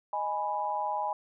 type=chord; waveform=sine; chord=G# minor; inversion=second; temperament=equal with one note detuned; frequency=619.7 / 830.6 / 987.8 Hz; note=D#5 / G#5 / B5; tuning=-7 / 0 / 0 cents; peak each=-37 / -31 / -33 dBFS; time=0.13-1.13 s; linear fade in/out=2 ms; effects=none